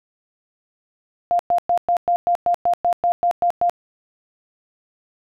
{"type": "tone bursts", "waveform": "sine", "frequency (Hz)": 699, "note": "F5", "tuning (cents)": 1, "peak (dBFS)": -14, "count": 13, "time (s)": [1.31, 3.696], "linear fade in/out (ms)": 0, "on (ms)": 82, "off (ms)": 110, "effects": []}